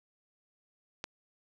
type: click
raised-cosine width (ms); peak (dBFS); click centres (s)
0.2; -19; 1.041
effects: none